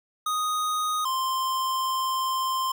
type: tone pair in turn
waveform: square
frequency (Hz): 1244.5 / 1046.5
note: D#6 / C6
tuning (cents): 0 / 0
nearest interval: minor third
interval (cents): 300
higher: first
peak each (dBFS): -25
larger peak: neither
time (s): 0.26-1.05 / 1.05-2.72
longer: second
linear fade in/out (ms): 5
effects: 10-bit